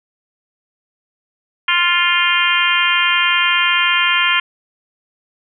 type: harmonic tone with a mistuned harmonic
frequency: 349.2 Hz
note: F4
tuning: in tune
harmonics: 3 / 4 / 5 / 6 / 7 / 8 / 9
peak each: -20 / -20 / -20 / -20 / -20 / -20 / -20 dBFS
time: 1.68-4.4 s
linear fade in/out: 5 ms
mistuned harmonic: 6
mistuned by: +16 cents
effects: none